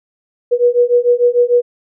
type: beating tone pair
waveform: sine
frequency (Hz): 481.7 / 488.4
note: B4 / B4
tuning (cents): -43 / -19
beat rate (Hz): 6.7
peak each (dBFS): -12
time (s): 0.51-1.62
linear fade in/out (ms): 20
effects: none